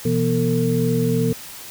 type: tone cluster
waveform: sine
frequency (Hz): 125.1 / 168 / 241.6 / 450.5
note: B2 / E3 / B3 / A4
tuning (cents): +23 / +33 / -38 / +41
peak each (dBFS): -22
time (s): 0.05-1.33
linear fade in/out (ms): 5
effects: white hiss -37 dBFS RMS until 1.7 s